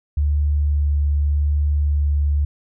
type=tone with vibrato; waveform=sine; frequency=73 Hz; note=D2; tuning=10 cents flat; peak=-15 dBFS; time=0.17-2.45 s; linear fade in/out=5 ms; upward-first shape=sine; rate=0.85 Hz; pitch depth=10 cents each way; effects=none